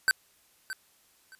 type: tone with echo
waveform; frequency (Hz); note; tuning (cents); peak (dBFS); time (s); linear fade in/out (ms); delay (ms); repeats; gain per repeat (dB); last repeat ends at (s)
square; 1541; G6; -30; -20; 0.08-0.11; 0; 620; 2; -14; 1.35
effects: white hiss -64 dBFS RMS until 1.39 s + resampled to 32000 Hz